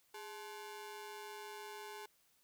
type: ring-modulated tone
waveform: sawtooth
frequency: 640 Hz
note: D#5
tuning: 49 cents sharp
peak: -40 dBFS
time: 0.14-2.06 s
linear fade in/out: 5 ms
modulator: 227 Hz
effects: white hiss -73 dBFS RMS until 2.43 s